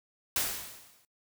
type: noise with exponential decay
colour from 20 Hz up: white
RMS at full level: -27 dBFS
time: 0.36-1.05 s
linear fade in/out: 1 ms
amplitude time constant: 150 ms
effects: noise-tail reverb RT60 0.1 s tail -21 dB re dry